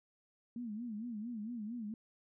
sine tone with vibrato, 225.1 Hz, A3, 40 cents sharp, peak -39 dBFS, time 0.56-1.94 s, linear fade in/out 2 ms, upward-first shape sine, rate 4.4 Hz, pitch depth 150 cents each way, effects none

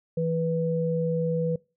sine tone pair together, 164.2 / 492 Hz, E3 / B4, -6 / -7 cents, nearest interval octave + perfect fifth, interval 1899 cents, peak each -26 dBFS, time 0.17-1.56 s, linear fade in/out 5 ms, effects noise-tail reverb RT60 0.3 s tail -24 dB re dry

